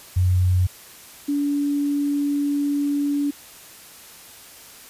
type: tone pair in turn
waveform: sine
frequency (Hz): 91 / 286.7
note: F#2 / D4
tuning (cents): -28 / -42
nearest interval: octave + minor sixth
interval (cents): 1986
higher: second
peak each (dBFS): -15 / -19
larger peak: first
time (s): 0.16-0.67 / 1.28-3.31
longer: second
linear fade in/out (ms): 10
effects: white hiss -44 dBFS RMS until 4.89 s + resampled to 32000 Hz

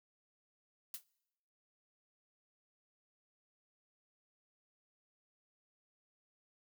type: noise with exponential decay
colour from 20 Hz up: blue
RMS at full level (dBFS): -39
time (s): 0.94-1.04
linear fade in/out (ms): 2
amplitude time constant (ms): 21
effects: noise-tail reverb RT60 0.9 s tail -24 dB re dry

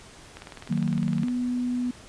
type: click train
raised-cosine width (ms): 0.3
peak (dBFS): -24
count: 19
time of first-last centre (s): 0.37-1.284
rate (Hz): 19.7
type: chord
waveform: sine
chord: D# minor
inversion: none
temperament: equal with one note detuned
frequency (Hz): 155.56 / 185 / 230.1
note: D#3 / F#3 / A#3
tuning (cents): 0 / 0 / -22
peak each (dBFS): -27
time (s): 0.69-1.25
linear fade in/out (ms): 20
type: tone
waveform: sine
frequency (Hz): 246.9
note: B3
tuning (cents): 0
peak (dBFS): -24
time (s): 1.23-1.91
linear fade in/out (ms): 5
effects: pink hiss -48 dBFS RMS until 2.08 s + resampled to 22050 Hz

